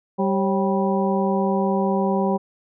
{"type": "harmonic tone with a mistuned harmonic", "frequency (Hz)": 195, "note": "G3", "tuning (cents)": -9, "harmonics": [1, 2, 3, 4, 5], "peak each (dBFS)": [-21, -24, -26, -27, -28], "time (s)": [0.18, 2.38], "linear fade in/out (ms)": 20, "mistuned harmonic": 3, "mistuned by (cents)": -110, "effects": []}